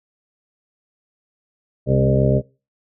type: harmonic tone with a mistuned harmonic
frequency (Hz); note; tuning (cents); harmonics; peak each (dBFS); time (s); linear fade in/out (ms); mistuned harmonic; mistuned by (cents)
67; C2; +42; 1 / 2 / 3 / 4 / 6 / 7 / 8 / 9; -26 / -16 / -23 / -25 / -23 / -25 / -26 / -22; 1.86-2.42; 50; 2; -33
effects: noise-tail reverb RT60 0.3 s tail -22 dB re dry